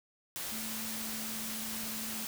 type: tone in noise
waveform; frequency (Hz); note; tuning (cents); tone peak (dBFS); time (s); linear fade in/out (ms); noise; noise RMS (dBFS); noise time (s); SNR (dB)
sine; 220.6; A3; +5; -43; 0.52-2.25; 0; white; -39; 0.36-2.27; -7
effects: none